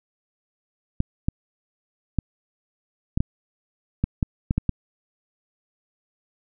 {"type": "clicks", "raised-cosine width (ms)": 5, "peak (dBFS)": -8, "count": 10, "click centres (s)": [1.004, 1.285, 2.187, 3.175, 3.205, 4.04, 4.228, 4.509, 4.58, 4.693], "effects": []}